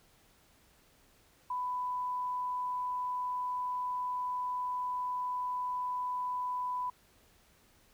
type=tone; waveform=sine; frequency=996 Hz; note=B5; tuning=14 cents sharp; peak=-32 dBFS; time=1.5-6.9 s; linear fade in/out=5 ms; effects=pink hiss -65 dBFS RMS until 7.93 s

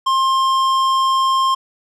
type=tone with tanh clipping; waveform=sine; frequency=1060 Hz; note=C6; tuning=22 cents sharp; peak=-15 dBFS; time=0.06-1.55 s; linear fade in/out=10 ms; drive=13 dB; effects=none

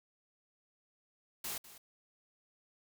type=noise with echo; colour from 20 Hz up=white; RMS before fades=-40 dBFS; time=1.44-1.58 s; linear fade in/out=5 ms; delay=200 ms; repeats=1; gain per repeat=-15 dB; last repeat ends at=1.78 s; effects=none

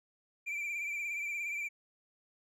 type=tone with vibrato; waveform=triangle; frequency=2349 Hz; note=D7; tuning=in tune; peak=-33 dBFS; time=0.46-1.69 s; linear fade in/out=20 ms; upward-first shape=triangle; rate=17 Hz; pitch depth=58 cents each way; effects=none

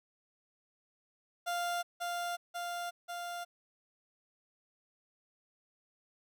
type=tone with echo; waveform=30% pulse; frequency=698 Hz; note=F5; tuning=1 cent flat; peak=-30 dBFS; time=1.46-1.83 s; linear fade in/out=20 ms; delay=540 ms; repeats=3; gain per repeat=-2 dB; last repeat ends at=3.45 s; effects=none

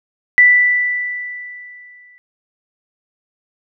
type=tone with exponential decay; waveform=sine; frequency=1975.5 Hz; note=B6; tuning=in tune; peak=-4 dBFS; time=0.38-2.18 s; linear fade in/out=0 ms; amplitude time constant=390 ms; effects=none

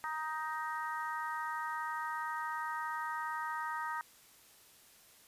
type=harmonic tone; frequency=312.4 Hz; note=D#4; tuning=7 cents sharp; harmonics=3 / 4 / 5 / 6; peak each=-39 / -40 / -44 / -44 dBFS; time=0.04-4.01 s; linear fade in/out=0 ms; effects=white hiss -61 dBFS RMS until 5.27 s + resampled to 32000 Hz

